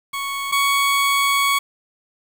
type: tone pair in turn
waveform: 20% pulse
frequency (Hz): 1109 / 1116.7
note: C#6 / C#6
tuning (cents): 0 / +12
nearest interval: unison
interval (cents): 12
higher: second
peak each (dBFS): -19 / -11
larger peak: second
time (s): 0.13-0.52 / 0.52-1.59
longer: second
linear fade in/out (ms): 10
effects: 7-bit